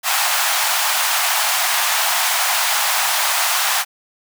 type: high-pass noise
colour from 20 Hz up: pink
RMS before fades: -18 dBFS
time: 0.03-3.85 s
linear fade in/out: 50 ms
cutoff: 700 Hz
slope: 48 dB/octave
effects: none